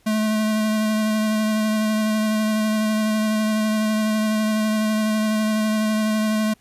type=tone with vibrato; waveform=square; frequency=215.9 Hz; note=A3; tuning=33 cents flat; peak=-19 dBFS; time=0.06-6.54 s; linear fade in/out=10 ms; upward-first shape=sine; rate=12 Hz; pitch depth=15 cents each way; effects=pink hiss -59 dBFS RMS until 6.6 s + resampled to 32000 Hz